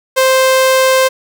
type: tone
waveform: sawtooth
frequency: 523.3 Hz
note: C5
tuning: in tune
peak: -4 dBFS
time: 0.16-1.09 s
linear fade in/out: 20 ms
effects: none